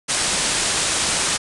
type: low-pass noise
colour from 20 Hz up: white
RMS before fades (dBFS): -21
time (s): 0.08-1.38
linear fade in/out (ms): 20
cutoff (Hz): 9800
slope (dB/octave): 96
effects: none